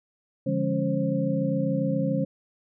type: tone cluster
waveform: sine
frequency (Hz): 144.9 / 172.1 / 205.3 / 275.1 / 531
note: D3 / F3 / G#3 / C#4 / C5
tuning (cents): -23 / -25 / -20 / -13 / +25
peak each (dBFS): -29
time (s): 0.46-2.25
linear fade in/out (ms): 10
effects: none